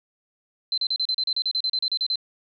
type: tone bursts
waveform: sine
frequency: 4081 Hz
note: C8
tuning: 44 cents flat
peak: -21 dBFS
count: 16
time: 0.72-2.157 s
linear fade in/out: 2 ms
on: 57 ms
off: 35 ms
effects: none